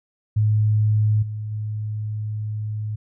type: tone with level steps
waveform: sine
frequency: 106.9 Hz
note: A2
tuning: 49 cents flat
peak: -15 / -26 / -24 dBFS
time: 0.36-2.96 s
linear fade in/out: 10 ms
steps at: 1.22 / 1.51 s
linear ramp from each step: 10 ms
effects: none